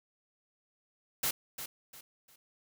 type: noise with echo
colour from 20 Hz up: white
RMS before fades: -31 dBFS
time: 1.23-1.31 s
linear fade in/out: 5 ms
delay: 350 ms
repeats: 3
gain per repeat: -10 dB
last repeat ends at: 2.36 s
effects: none